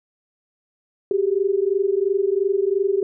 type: tone pair together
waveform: sine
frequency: 382.1 / 405 Hz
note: G4 / G#4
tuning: -44 / -43 cents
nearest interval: minor second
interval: 101 cents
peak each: -20 dBFS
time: 1.11-3.03 s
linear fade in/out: 2 ms
effects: none